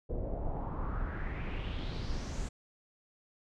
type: noise with low-pass filter sweep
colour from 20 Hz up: brown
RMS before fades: -36 dBFS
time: 0.09-2.49 s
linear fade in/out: 10 ms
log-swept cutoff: 490 to 7700 Hz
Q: 3.6
effects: none